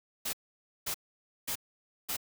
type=noise bursts; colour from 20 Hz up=white; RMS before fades=-34 dBFS; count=4; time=0.25-2.168 s; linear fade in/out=10 ms; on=82 ms; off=530 ms; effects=none